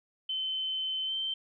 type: tone with pitch glide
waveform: sine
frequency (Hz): 3067 to 3112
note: G7 to G7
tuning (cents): -38 to -13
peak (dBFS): -30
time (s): 0.29-1.34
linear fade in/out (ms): 5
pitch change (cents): +25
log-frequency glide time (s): 1.06-1.13
effects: none